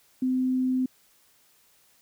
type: tone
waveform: sine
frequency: 256.9 Hz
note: C4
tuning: 32 cents flat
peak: -22 dBFS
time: 0.22-0.86 s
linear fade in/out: 5 ms
effects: white hiss -62 dBFS RMS until 2.01 s